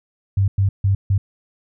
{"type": "tone bursts at uneven times", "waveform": "sine", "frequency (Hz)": 98, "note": "G2", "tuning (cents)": 0, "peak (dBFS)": -13, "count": 4, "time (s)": [[0.37, 0.48], [0.58, 0.69], [0.84, 0.95], [1.1, 1.18]], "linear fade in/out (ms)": 5, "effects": []}